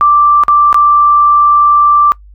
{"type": "tone with dropouts", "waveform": "sine", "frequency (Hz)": 1174.7, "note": "D6", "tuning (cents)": 0, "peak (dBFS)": -4, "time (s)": [0.01, 2.12], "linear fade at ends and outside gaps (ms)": 0, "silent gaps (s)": [[0.436, 0.482], [0.728, 0.744]], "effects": ["noise-tail reverb RT60 0.1 s tail -21 dB re dry", "added 50 Hz sine -34 dBFS peak until 2.34 s"]}